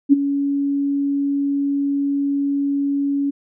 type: tone with ADSR envelope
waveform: sine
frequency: 281.1 Hz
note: C#4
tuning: 24 cents sharp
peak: -5 dBFS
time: 0.09-3.31 s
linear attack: 37 ms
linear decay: 18 ms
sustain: -12 dB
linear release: 16 ms
effects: none